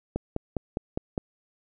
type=click train; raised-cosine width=2 ms; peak=-14 dBFS; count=6; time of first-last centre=0.16-1.178 s; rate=4.91 Hz; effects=none